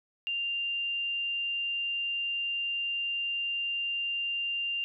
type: tone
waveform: sine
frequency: 2790 Hz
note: F7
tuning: 2 cents flat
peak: -29 dBFS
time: 0.27-4.84 s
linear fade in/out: 0 ms
effects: none